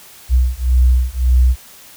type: beating tone pair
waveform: sine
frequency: 61.74 / 63.54 Hz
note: B1 / B1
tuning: 0 / +50 cents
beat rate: 1.8 Hz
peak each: -13 dBFS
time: 0.29-1.56 s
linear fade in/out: 50 ms
effects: white hiss -41 dBFS RMS until 1.96 s